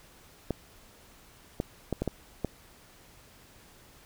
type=clicks; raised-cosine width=2 ms; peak=-15 dBFS; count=6; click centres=0.507 / 1.601 / 1.927 / 2.02 / 2.077 / 2.447 s; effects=pink hiss -56 dBFS RMS until 4.05 s